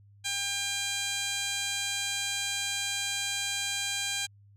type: tone with band-pass filter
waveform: 15% pulse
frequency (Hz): 800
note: G5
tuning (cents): +35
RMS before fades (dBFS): -32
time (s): 0.24-4.27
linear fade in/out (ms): 20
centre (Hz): 5600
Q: 1.8
effects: added 101 Hz sine -54 dBFS peak until 4.56 s